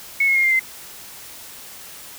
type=tone with pitch steps; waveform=sine; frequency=2200 / 2167 / 2135 / 2103 / 2072 Hz; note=C#7 / C#7 / C7 / C7 / C7; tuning=-14 / -40 / +34 / +8 / -17 cents; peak=-14 dBFS; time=0.2-0.595 s; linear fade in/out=5 ms; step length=79 ms; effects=white hiss -39 dBFS RMS until 2.18 s